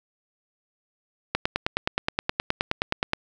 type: click train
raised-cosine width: 0.3 ms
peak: -6 dBFS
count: 18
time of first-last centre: 1.35-3.134 s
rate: 9.53 Hz
effects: none